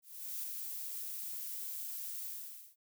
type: noise with ADSR envelope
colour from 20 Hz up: violet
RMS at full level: -39 dBFS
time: 0.02-2.76 s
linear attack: 410 ms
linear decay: 6 ms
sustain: -3 dB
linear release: 510 ms
effects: none